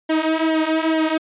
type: tone with flanger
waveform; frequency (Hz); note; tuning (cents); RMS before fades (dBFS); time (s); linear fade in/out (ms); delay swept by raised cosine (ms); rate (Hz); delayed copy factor
sawtooth; 318.3; D#4; +39; -19; 0.09-1.18; 10; 0.78 to 4.18; 2.3; -0.75
effects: resampled to 8000 Hz